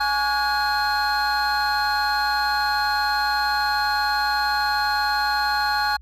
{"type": "tone cluster", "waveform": "triangle", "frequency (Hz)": [839, 1127, 1448, 1654, 4212], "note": ["G#5", "C#6", "F#6", "G#6", "C8"], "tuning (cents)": [17, 28, -38, -8, 11], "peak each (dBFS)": [-20, -27, -23, -26, -25], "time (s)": [0, 5.97], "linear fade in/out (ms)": 10, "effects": ["tanh soft clip ceiling -12 dBFS", "added 60 Hz sine -42 dBFS peak until 6.01 s"]}